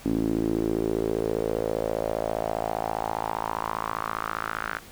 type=tone with band-pass filter sweep; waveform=sawtooth; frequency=55 Hz; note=A1; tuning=in tune; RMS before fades=-28 dBFS; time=0.05-4.79 s; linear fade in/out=10 ms; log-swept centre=280 to 1500 Hz; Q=4.1; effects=pink hiss -47 dBFS RMS until 4.91 s